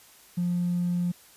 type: tone with tanh clipping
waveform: triangle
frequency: 175.9 Hz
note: F3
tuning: 13 cents sharp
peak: -23 dBFS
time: 0.37-1.12 s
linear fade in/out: 10 ms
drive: 1 dB
effects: white hiss -54 dBFS RMS until 1.36 s + resampled to 32000 Hz